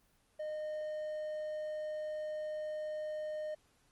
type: tone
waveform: triangle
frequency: 613 Hz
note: D#5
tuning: 26 cents flat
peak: -35 dBFS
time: 0.39-3.55 s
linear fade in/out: 10 ms
effects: pink hiss -71 dBFS RMS until 3.91 s + Opus 24 kbps

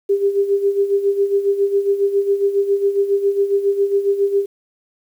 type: tone with tremolo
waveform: sine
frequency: 398.9 Hz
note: G4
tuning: 30 cents sharp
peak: -11 dBFS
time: 0.09-4.46 s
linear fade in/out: 10 ms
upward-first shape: sine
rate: 7.3 Hz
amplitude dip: 70%
effects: 8-bit

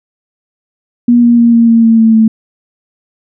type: tone with pitch steps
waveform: sine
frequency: 240 / 237.2 / 234.5 / 231.8 / 229.2 / 226.5 / 223.9 / 221.4 Hz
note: B3 / A#3 / A#3 / A#3 / A#3 / A#3 / A3 / A3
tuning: -49 / +30 / +11 / -10 / -29 / -50 / +30 / +11 cents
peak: -3 dBFS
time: 1.08-2.28 s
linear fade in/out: 5 ms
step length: 150 ms
effects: none

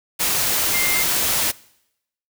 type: tone in noise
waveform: sine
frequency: 2100 Hz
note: C7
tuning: 6 cents sharp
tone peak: -22 dBFS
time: 0.73-1.04 s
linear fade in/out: 20 ms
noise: white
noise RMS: -20 dBFS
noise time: 0.19-1.52 s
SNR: -5 dB
effects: noise-tail reverb RT60 0.8 s tail -22 dB re dry

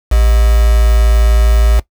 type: tone with quantisation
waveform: sine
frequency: 56.3 Hz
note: A1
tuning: 40 cents sharp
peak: -6 dBFS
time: 0.11-1.8 s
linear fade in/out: 10 ms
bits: 3
effects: noise-tail reverb RT60 0.1 s tail -18 dB re dry

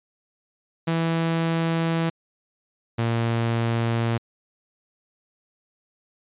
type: tone pair in turn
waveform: sawtooth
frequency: 164.81 / 115.8 Hz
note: E3 / A#2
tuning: 0 / -11 cents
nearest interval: tritone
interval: 611 cents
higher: first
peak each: -17 dBFS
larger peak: neither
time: 0.87-2.1 / 2.98-4.18 s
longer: first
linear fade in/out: 10 ms
effects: resampled to 8000 Hz

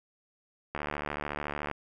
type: click train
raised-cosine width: 0.5 ms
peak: -18 dBFS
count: 72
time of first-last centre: 0.75-1.713 s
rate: 73.7 Hz
effects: 10-bit

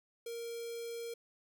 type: tone with notch filter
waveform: square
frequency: 466.2 Hz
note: A#4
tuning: in tune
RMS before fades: -42 dBFS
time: 0.26-1.14 s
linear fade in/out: 5 ms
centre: 1200 Hz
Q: 0.62
effects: none

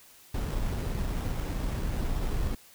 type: noise with sample-and-hold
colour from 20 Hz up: brown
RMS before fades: -30 dBFS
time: 0.34-2.55 s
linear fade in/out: 5 ms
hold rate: 4410 Hz
effects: white hiss -55 dBFS RMS until 2.74 s

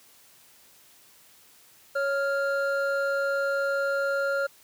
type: tone pair together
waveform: triangle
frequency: 554.4 / 1396.9 Hz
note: C#5 / F6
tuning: 0 / 0 cents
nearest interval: octave + major third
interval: 1600 cents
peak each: -24 / -26 dBFS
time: 1.95-4.47 s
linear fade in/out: 10 ms
effects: white hiss -56 dBFS RMS until 4.63 s + high-pass 60 Hz 12 dB/octave

